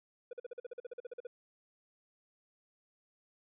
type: tone bursts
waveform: triangle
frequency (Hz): 487.6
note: B4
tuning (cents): -22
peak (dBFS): -38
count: 15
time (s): 0.31-1.27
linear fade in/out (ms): 5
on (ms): 22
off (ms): 45
effects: resampled to 8000 Hz